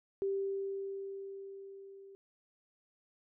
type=tone with level ramp; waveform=sine; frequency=392 Hz; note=G4; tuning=in tune; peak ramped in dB=-30 to -51 dBFS; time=0.22-2.15 s; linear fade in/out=0 ms; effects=none